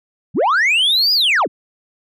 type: linear two-way sweep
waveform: sine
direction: up then down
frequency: 99.7 to 5010 to 99.7 Hz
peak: -9 dBFS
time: 0.34-1.48 s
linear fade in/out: 50 ms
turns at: 1.13 s
effects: tanh soft clip ceiling -11 dBFS